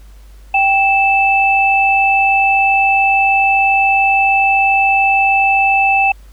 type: tone pair together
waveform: sine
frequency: 784 / 2637 Hz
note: G5 / E7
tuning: 0 / 0 cents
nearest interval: octave + major sixth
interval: 2100 cents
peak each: -12 dBFS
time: 0.54-6.12 s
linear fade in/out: 5 ms
effects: added 50 Hz sine -36 dBFS peak until 6.32 s + pink hiss -51 dBFS RMS until 6.32 s